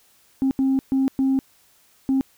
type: tone bursts at uneven times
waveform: sine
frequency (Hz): 267.3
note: C4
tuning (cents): +37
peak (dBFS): -15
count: 5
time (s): 0.42-0.51 / 0.59-0.79 / 0.92-1.08 / 1.19-1.39 / 2.09-2.21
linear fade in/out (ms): 0
effects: tanh soft clip ceiling -14 dBFS + white hiss -58 dBFS RMS until 2.37 s